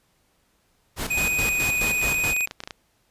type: noise with tremolo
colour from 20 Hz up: pink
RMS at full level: -28 dBFS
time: 0.96-2.35 s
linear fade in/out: 50 ms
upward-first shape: square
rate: 4.7 Hz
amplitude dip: 65%
type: tone with vibrato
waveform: square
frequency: 2489 Hz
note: D#7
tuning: in tune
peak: -22 dBFS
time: 1.1-2.46 s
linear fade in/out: 10 ms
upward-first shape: sine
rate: 19 Hz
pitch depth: 10 cents each way
type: clicks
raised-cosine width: 0.2 ms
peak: -16 dBFS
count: 12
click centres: 1.869 / 2.016 / 2.082 / 2.144 / 2.365 / 2.408 / 2.474 / 2.511 / 2.604 / 2.637 / 2.675 / 2.708 s
effects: pink hiss -66 dBFS RMS until 3.1 s + resampled to 32000 Hz